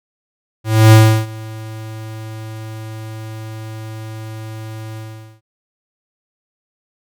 square tone with ADSR envelope, 110 Hz, A2, in tune, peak -3 dBFS, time 0.64-5.41 s, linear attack 280 ms, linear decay 340 ms, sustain -24 dB, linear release 440 ms, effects MP3 96 kbps

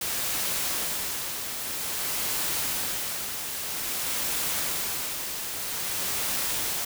white noise with tremolo, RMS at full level -28 dBFS, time 0.01-6.85 s, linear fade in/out 5 ms, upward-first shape sine, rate 0.51 Hz, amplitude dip 45%, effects none

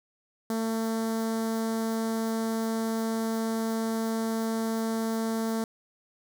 sawtooth tone with notch filter, 224.3 Hz, A3, 34 cents sharp, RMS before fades -29 dBFS, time 0.5-5.64 s, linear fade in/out 2 ms, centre 2600 Hz, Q 0.84, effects none

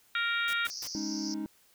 harmonic tone, 466.2 Hz, A#4, in tune, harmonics 3 / 4 / 5 / 6 / 7 / 8, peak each -30 / -36 / -35 / -41 / -40 / -37 dBFS, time 0.15-0.67 s, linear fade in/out 2 ms
white noise bursts, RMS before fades -42 dBFS, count 3, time 0.48-0.873 s, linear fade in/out 0 ms, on 51 ms, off 120 ms
pink band-pass noise, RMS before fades -40 dBFS, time 0.7-1.34 s, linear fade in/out 0 ms, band 4800 to 6000 Hz, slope 96 dB/octave
triangle chord, Ab suspended fourth, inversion none, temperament just, 207.7 / 276.9 / 311.5 Hz, Ab3 / Db4 / Eb4, 0 / -2 / +2 cents, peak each -36 / -38 / -33 dBFS, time 0.95-1.46 s, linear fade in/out 0 ms
effects white hiss -64 dBFS RMS until 1.74 s

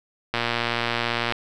click train, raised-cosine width 0.3 ms, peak -7 dBFS, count 117, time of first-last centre 0.34-1.323 s, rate 118 Hz, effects none

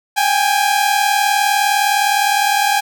sawtooth tone pair together, 791 / 830.8 Hz, G5 / G#5, +15 / 0 cents, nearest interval minor second, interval 85 cents, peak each -12 dBFS, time 0.16-2.81 s, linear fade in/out 20 ms, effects none

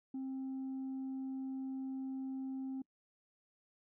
sine tone, 265 Hz, C4, 22 cents sharp, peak -36 dBFS, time 0.14-2.82 s, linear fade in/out 5 ms, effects noise-tail reverb RT60 0.1 s tail -26 dB re dry + tanh soft clip ceiling -37 dBFS

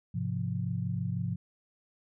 sine chord, F minor, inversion first, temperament just, 104.77 / 130.96 / 174.61 Hz, Ab2 / C3 / F3, +16 / +2 / 0 cents, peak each -34 dBFS, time 0.14-1.36 s, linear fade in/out 10 ms, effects none

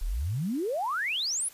sine exponential sweep, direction up, 31.62 to 11240 Hz, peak -27 dBFS, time 0.01-1.49 s, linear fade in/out 10 ms, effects white hiss -52 dBFS RMS until 1.53 s + resampled to 32000 Hz

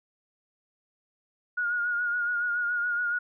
sine tone with vibrato, 1436 Hz, F6, 48 cents sharp, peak -25 dBFS, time 1.57-3.19 s, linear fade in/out 10 ms, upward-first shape sine, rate 7.1 Hz, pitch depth 36 cents each way, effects none

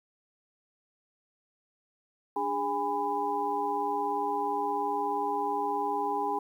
sine tone cluster, 293.3 / 410.4 / 818 / 999 Hz, D4 / G#4 / G#5 / B5, -2 / -21 / -26 / +20 cents, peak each -38 / -34 / -30 / -33 dBFS, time 2.36-6.39 s, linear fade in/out 5 ms, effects 10-bit

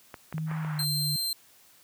clicks, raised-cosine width 0.5 ms, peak -24 dBFS, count 5, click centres 0.142 / 0.326 / 0.381 / 0.514 / 0.648 s
sine tone with pitch glide, 158 to 148.27 Hz, D#3 to D3, +27 to +17 cents, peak -29 dBFS, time 0.34-1.16 s, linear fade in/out 2 ms, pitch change -110 cents, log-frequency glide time 0.62-0.84 s
white band-pass noise, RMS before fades -43 dBFS, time 0.46-0.86 s, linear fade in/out 50 ms, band 780 to 1700 Hz, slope 24 dB/octave
sawtooth tone, 4141 Hz, C8, 19 cents flat, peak -25 dBFS, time 0.79-1.33 s, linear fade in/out 2 ms
effects white hiss -58 dBFS RMS until 1.83 s + high-pass 60 Hz 12 dB/octave

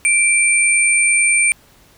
sine tone pair together, 2349 / 8869 Hz, D7 / C#9, 0 / 0 cents, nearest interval octave + major seventh, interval 2300 cents, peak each -13 / -15 dBFS, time 0.05-1.52 s, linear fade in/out 0 ms, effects pink hiss -50 dBFS RMS until 1.97 s

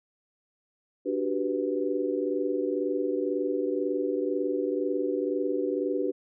sine chord, G major seventh, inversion second, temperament equal, 293.7 / 370 / 392 / 493.9 Hz, D4 / F#4 / G4 / B4, 0 / 0 / 0 / 0 cents, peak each -31 dBFS, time 1.05-6.12 s, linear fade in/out 20 ms, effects none

